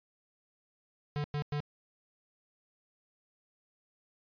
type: tone bursts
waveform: square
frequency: 146.83 Hz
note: D3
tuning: in tune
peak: -32 dBFS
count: 3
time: 1.16-1.603 s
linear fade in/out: 0 ms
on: 81 ms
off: 100 ms
effects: resampled to 11025 Hz